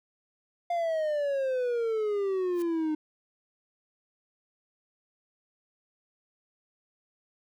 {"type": "exponential sweep", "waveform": "triangle", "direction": "down", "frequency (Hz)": [702, 304.4], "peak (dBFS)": -24, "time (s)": [0.7, 2.95], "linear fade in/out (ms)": 5}
{"type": "noise with exponential growth", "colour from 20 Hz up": "white", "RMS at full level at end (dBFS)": -44, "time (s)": [2.5, 2.62], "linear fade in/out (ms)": 0, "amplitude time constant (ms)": 25}
{"effects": []}